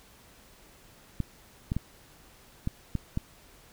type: clicks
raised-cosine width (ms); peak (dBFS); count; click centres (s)
5; -16; 6; 1.203 / 1.719 / 1.766 / 2.674 / 2.953 / 3.174
effects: pink hiss -56 dBFS RMS until 3.72 s

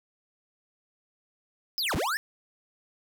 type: linear two-way sweep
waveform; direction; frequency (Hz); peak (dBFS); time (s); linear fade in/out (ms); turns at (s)
square; down then up; 5340 to 30.97 to 1827; -27; 1.78-2.17; 0; 1.95
effects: none

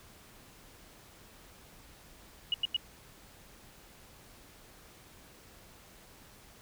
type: tone bursts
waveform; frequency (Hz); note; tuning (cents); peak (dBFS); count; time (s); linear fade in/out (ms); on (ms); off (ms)
sine; 2897; F#7; -37; -26; 3; 2.52-2.765; 2; 21; 91
effects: pink hiss -56 dBFS RMS until 6.61 s

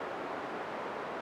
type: band-pass noise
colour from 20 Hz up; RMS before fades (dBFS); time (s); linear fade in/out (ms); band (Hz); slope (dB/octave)
pink; -39; 0-1.21; 5; 400 to 1300; 12
effects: none

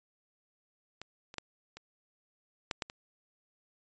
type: clicks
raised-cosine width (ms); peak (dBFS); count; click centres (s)
0.2; -25 / -30 / -18 / -29 / -15 / -16 / -26; 7; 1.016 / 1.341 / 1.383 / 1.77 / 2.712 / 2.822 / 2.899
effects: resampled to 16000 Hz

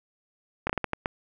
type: slowing click train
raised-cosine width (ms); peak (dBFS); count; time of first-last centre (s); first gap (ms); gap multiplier
0.5; -11; 7; 0.67-1.059; 25; 1.38
effects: none

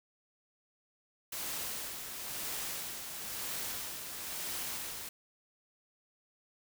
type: noise with tremolo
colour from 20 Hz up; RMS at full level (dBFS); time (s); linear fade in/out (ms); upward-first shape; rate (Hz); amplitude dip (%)
white; -38; 1.32-5.09; 5; sine; 1; 45
effects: none

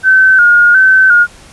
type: tone with vibrato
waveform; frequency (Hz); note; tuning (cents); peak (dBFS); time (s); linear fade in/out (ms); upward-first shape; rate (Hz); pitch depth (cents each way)
sine; 1480; F#6; 0; -3; 0.03-1.27; 50; square; 1.4; 61
effects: pink hiss -38 dBFS RMS until 1.52 s + resampled to 24000 Hz

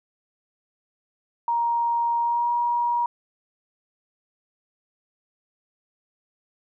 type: tone with pitch glide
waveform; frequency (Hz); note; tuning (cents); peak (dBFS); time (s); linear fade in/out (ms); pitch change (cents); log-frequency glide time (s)
sine; 939 to 953.8; A#5 to A#5; +12 to +39; -20; 1.48-3.06; 2; +27; 2.2-2.51
effects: none

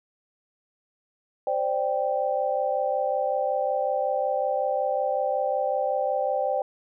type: chord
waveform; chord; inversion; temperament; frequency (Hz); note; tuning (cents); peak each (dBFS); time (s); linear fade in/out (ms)
sine; C suspended second; none; just; 523.3 / 588.7 / 784.9; C5 / D5 / G5; 0 / +4 / +2; -27; 1.47-6.62; 2
effects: none

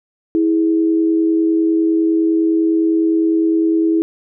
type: tone pair together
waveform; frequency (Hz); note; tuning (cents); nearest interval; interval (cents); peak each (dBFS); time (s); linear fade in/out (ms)
sine; 325.4 / 415.3; E4 / G#4; -22 / 0; major third; 422; -12 / -22; 0.35-4.02; 0
effects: none

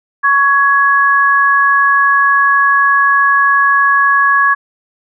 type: tone pair together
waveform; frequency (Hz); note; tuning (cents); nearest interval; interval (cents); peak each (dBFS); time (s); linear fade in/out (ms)
sine; 1117 / 1673.6; C#6 / G#6; +13 / +13; perfect fifth; 700; -10; 0.23-4.55; 20
effects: none

